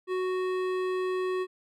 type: tone with hard clipping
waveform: triangle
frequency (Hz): 370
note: F#4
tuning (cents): 0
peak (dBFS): -29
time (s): 0.07-1.47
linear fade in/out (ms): 50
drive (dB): 18
effects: none